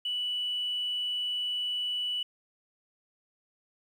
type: tone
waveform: sine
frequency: 2960 Hz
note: F#7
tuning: in tune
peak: -28 dBFS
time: 0.05-2.23 s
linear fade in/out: 5 ms
effects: tanh soft clip ceiling -24 dBFS + 10-bit